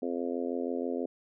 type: harmonic tone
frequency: 86.2 Hz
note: F2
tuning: 22 cents flat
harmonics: 3 / 4 / 5 / 6 / 7 / 8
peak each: -34 / -37 / -36 / -38 / -42 / -45 dBFS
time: 0.02-1.06 s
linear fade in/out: 5 ms
effects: none